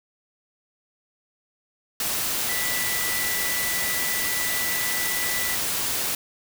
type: tone in noise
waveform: sine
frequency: 1975.5 Hz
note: B6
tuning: in tune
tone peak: -29 dBFS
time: 2.49-5.55 s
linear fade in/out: 2 ms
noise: white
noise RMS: -26 dBFS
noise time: 2-6.15 s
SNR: -6 dB
effects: none